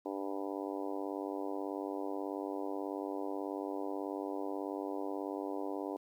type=harmonic tone; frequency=98.3 Hz; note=G2; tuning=5 cents sharp; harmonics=3 / 4 / 5 / 6 / 7 / 8 / 9 / 10; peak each=-40 / -42 / -44 / -46 / -47 / -48 / -49 / -50 dBFS; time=0.05-5.97 s; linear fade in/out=10 ms; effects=11-bit